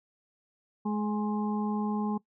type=harmonic tone with a mistuned harmonic; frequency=210.7 Hz; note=G#3; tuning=25 cents sharp; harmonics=1 / 2 / 4 / 5; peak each=-28 / -38 / -37 / -41 dBFS; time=0.85-2.18 s; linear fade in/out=10 ms; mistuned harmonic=4; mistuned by=-21 cents; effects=noise-tail reverb RT60 0.1 s tail -20 dB re dry